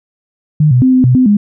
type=tone with pitch steps; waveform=sine; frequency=151.8 / 124.8 / 258.3 / 256 / 125.9 / 255.4 / 206 Hz; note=D#3 / B2 / C4 / C4 / B2 / C4 / G#3; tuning=-42 / +19 / -22 / -38 / +34 / -42 / -14 cents; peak=-5 dBFS; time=0.6-1.37 s; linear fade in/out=5 ms; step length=110 ms; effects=none